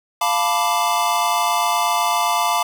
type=chord; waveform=square; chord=B half-diminished seventh; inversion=second; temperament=equal; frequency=698.5 / 880 / 987.8 / 1174.7 Hz; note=F5 / A5 / B5 / D6; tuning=0 / 0 / 0 / 0 cents; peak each=-23 dBFS; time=0.21-2.63 s; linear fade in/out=5 ms; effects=none